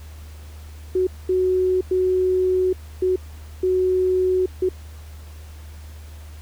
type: tone bursts at uneven times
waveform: sine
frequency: 370 Hz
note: F#4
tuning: in tune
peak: -16 dBFS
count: 6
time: 0.95-1.07 / 1.29-1.81 / 1.91-2.73 / 3.02-3.16 / 3.63-4.46 / 4.62-4.69 s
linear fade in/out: 5 ms
effects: added 76 Hz sine -36 dBFS peak until 6.41 s + pink hiss -49 dBFS RMS until 6.41 s